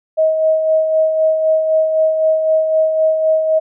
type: tone with tremolo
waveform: sine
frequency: 633 Hz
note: D#5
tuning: 30 cents sharp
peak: -9 dBFS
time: 0.17-3.6 s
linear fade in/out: 20 ms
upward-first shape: sine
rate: 3.9 Hz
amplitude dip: 45%
effects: none